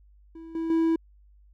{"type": "tone with level steps", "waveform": "triangle", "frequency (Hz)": 327.1, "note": "E4", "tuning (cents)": -13, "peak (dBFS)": [-38, -25, -18], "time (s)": [0.35, 0.96], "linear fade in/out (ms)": 5, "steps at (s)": [0.55, 0.7], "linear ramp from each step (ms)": 2, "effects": ["added 50 Hz sine -53 dBFS peak until 1.53 s"]}